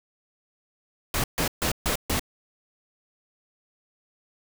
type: noise bursts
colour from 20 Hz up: pink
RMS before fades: -25 dBFS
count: 5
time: 1.14-2.195 s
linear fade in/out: 2 ms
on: 99 ms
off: 140 ms
effects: none